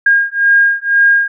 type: beating tone pair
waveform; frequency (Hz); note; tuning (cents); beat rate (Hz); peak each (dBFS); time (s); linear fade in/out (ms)
sine; 1619 / 1621; G#6 / G#6; -45 / -42; 2; -11; 0.06-1.28; 5
effects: none